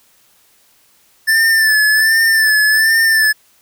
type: tone with vibrato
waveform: square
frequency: 1760 Hz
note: A6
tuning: in tune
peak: -10 dBFS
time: 1.27-3.33 s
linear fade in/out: 20 ms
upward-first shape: sine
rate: 1.3 Hz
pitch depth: 48 cents each way
effects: white hiss -53 dBFS RMS until 3.61 s